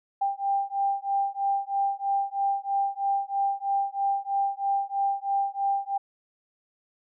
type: beating tone pair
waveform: sine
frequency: 791 / 794.1 Hz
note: G5 / G5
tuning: +15 / +22 cents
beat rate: 3.1 Hz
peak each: -27 dBFS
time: 0.21-5.98 s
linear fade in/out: 10 ms
effects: none